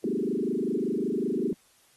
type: tone with frequency modulation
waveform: sine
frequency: 310 Hz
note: D#4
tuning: 6 cents flat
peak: -25 dBFS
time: 0.04-1.53 s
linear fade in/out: 2 ms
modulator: 25.3 Hz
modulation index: 4.2
effects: white hiss -62 dBFS RMS until 1.96 s + AAC 32 kbps